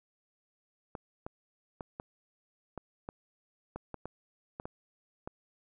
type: clicks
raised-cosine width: 1 ms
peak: -25 dBFS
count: 12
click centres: 0.952 / 1.265 / 1.808 / 1.999 / 2.777 / 3.089 / 3.76 / 3.943 / 4.056 / 4.599 / 4.655 / 5.275 s
effects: none